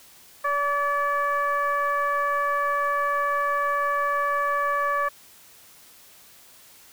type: tone with frequency modulation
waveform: sine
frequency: 1149 Hz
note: D6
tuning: 38 cents flat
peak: -21 dBFS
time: 0.44-5.09 s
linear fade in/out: 10 ms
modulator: 576 Hz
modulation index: 0.92
effects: white hiss -51 dBFS RMS until 6.92 s